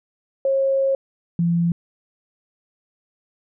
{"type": "tone pair in turn", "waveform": "sine", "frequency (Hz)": [541, 170.4], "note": ["C#5", "F3"], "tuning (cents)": [-42, -42], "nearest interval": "octave + minor sixth", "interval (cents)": 2000, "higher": "first", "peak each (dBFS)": -16, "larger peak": "neither", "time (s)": [[0.45, 0.95], [1.39, 1.72]], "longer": "first", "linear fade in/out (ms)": 2, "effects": []}